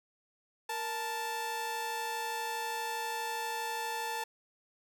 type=tone pair together; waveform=sawtooth; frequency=466.2 / 880 Hz; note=A#4 / A5; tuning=0 / 0 cents; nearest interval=major seventh; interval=1100 cents; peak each=-38 / -31 dBFS; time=0.69-4.24 s; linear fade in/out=5 ms; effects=none